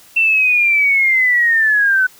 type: linear sweep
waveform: sine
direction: down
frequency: 2700 to 1495 Hz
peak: -10 dBFS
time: 0.16-2.07 s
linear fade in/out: 10 ms
effects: white hiss -45 dBFS RMS until 2.19 s